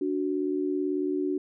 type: tone pair together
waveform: sine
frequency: 291.8 / 370 Hz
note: D4 / F#4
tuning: -11 / 0 cents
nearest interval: major third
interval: 411 cents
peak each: -28 dBFS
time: 0.01-1.38 s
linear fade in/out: 5 ms
effects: none